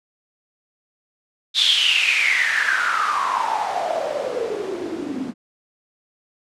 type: noise with band-pass filter sweep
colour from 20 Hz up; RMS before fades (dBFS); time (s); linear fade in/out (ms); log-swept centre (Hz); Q
white; -21; 1.54-5.34; 50; 3700 to 240; 10
effects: low-pass 9000 Hz 12 dB/octave